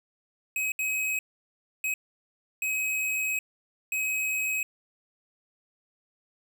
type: tone bursts at uneven times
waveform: square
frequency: 2541 Hz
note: D#7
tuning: 36 cents sharp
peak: -27 dBFS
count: 5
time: 0.56-0.72 / 0.79-1.19 / 1.84-1.94 / 2.62-3.39 / 3.92-4.63 s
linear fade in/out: 2 ms
effects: none